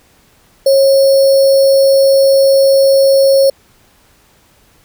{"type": "tone with sample-and-hold", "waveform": "sine", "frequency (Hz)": 545, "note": "C#5", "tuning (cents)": -29, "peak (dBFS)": -5, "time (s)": [0.66, 3.5], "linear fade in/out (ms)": 5, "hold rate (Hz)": 4900, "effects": ["pink hiss -50 dBFS RMS until 4.84 s"]}